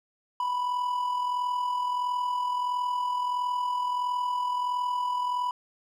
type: tone with amplitude modulation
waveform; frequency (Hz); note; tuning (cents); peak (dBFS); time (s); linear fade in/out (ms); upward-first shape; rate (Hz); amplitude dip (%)
triangle; 987.8; B5; 0; -22; 0.4-5.51; 2; sine; 41.5; 45
effects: none